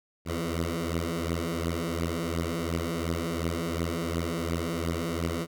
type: beating tone pair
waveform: 10% pulse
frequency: 82.41 / 85.21 Hz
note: E2 / F2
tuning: 0 / -42 cents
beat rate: 2.8 Hz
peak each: -23 dBFS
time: 0.25-5.47 s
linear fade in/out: 50 ms
effects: none